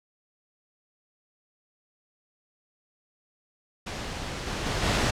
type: noise with level steps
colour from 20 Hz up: pink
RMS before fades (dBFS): -34 / -31 / -28 / -24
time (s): 3.86-5.11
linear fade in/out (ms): 10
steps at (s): 4.46 / 4.65 / 4.82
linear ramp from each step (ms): 20
effects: low-pass 6000 Hz 12 dB/octave